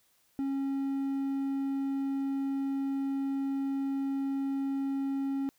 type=tone; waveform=triangle; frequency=273.4 Hz; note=C#4; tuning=24 cents flat; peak=-27 dBFS; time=0.39-5.49 s; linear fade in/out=0 ms; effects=white hiss -69 dBFS RMS until 5.58 s